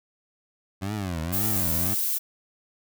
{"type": "tone with vibrato", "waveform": "20% pulse", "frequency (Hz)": 92.3, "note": "F#2", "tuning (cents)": -4, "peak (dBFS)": -23, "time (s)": [0.81, 1.95], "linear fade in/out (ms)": 20, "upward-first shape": "triangle", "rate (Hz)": 1.9, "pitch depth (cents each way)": 290}
{"type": "noise", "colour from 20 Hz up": "violet", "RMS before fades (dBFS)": -26, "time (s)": [1.32, 2.19], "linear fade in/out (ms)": 20}
{"effects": []}